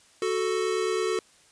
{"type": "tone pair together", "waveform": "square", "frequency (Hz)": [370.8, 440], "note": ["F#4", "A4"], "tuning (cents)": [4, 0], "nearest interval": "minor third", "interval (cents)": 296, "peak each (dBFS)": -28, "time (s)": [0.22, 1.19], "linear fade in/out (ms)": 2, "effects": ["white hiss -58 dBFS RMS until 1.51 s", "resampled to 22050 Hz"]}